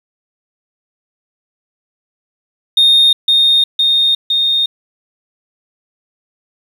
sine tone with echo, 3682 Hz, A#7, 22 cents flat, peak -4 dBFS, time 2.77-3.13 s, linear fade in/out 5 ms, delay 510 ms, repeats 3, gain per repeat -2 dB, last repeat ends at 4.66 s, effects tanh soft clip ceiling -4 dBFS + 7-bit

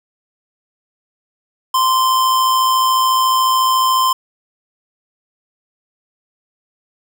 square tone with amplitude modulation, 1040 Hz, C6, 11 cents flat, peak -11 dBFS, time 1.74-4.13 s, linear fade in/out 5 ms, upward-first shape sine, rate 114 Hz, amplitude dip 30%, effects none

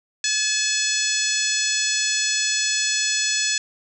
harmonic tone with a mistuned harmonic, 857 Hz, A5, 46 cents flat, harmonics 2 / 3 / 4 / 5 / 6 / 7 / 8 / 9, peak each -28 / -28 / -28 / -28 / -28 / -28 / -28 / -28 dBFS, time 0.24-3.58 s, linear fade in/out 2 ms, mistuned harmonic 9, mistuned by +29 cents, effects none

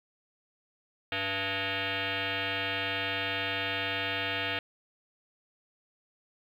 sine tone with frequency modulation, 488.1 Hz, B4, 20 cents flat, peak -29 dBFS, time 1.12-4.59 s, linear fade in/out 2 ms, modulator 389 Hz, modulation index 7.7, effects 10-bit

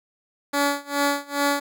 10% pulse tone with tremolo, 284.7 Hz, C#4, 46 cents sharp, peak -10 dBFS, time 0.53-1.6 s, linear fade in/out 10 ms, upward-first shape sine, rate 2.4 Hz, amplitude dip 95%, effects none

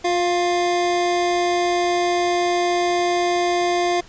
square tone pair together, 354 / 698.5 Hz, F4 / F5, +23 / 0 cents, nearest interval octave, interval 1177 cents, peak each -21 dBFS, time 0.04-4.01 s, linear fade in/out 10 ms, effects pink hiss -46 dBFS RMS until 4.08 s + resampled to 16000 Hz

